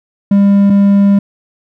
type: tone pair in turn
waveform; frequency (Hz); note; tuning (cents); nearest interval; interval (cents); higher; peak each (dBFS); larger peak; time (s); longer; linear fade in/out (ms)
triangle; 200 / 200; G3 / G3; +35 / +35; unison; 0; neither; -3; neither; 0.31-0.7 / 0.7-1.19; second; 5
effects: none